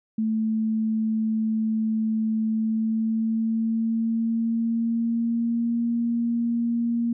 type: tone with pitch glide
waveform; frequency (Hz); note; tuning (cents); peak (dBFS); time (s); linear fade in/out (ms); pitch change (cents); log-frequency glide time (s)
sine; 220 to 234.4; A3 to A#3; 0 to +10; -21; 0.18-7.13; 5; +110; 2.48-5.82
effects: none